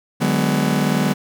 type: chord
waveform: 40% pulse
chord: G# half-diminished seventh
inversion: second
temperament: just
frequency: 149.51 / 186.89 / 207.7 / 249.2 Hz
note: D3 / F#3 / G#3 / B3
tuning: +31 / +18 / 0 / +16 cents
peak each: -21 dBFS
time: 0.2-1.14 s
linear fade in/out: 20 ms
effects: none